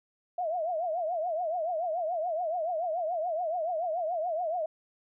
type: tone with vibrato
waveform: sine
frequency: 672 Hz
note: E5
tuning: 33 cents sharp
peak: -28 dBFS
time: 0.38-4.66 s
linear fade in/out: 5 ms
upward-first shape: triangle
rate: 7 Hz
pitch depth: 180 cents each way
effects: none